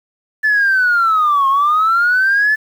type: linear two-way sweep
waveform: sine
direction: down then up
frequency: 1750 to 1070 to 1750 Hz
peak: -9 dBFS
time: 0.43-2.56 s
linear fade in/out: 20 ms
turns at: 1.48 s
effects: tanh soft clip ceiling -7 dBFS + 7-bit